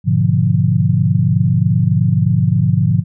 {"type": "chord", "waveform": "sine", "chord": "G# diminished seventh", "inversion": "none", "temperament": "equal", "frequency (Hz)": [103.83, 123.47, 146.83, 174.61], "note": ["G#2", "B2", "D3", "F3"], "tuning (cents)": [0, 0, 0, 0], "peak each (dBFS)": -16, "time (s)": [0.04, 3.04], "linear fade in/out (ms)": 50, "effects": []}